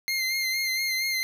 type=tone with vibrato; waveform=25% pulse; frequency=2100 Hz; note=C7; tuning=6 cents sharp; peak=-21 dBFS; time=0.08-1.23 s; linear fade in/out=0 ms; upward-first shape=sine; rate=4.3 Hz; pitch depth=34 cents each way; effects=none